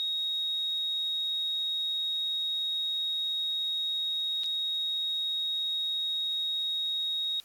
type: tone with dropouts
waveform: sine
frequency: 3763 Hz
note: A#7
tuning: 16 cents sharp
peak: -28 dBFS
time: 0-7.4 s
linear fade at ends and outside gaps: 0 ms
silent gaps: 4.435-4.442 s
effects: white hiss -58 dBFS RMS until 7.44 s + AAC 64 kbps